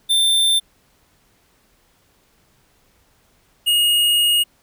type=tone pair in turn; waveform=square; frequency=3570 / 2867 Hz; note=A7 / F7; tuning=+24 / +45 cents; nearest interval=major third; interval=379 cents; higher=first; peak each=-14 dBFS; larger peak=neither; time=0.09-0.6 / 3.66-4.44 s; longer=second; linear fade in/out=20 ms; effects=pink hiss -59 dBFS RMS until 4.62 s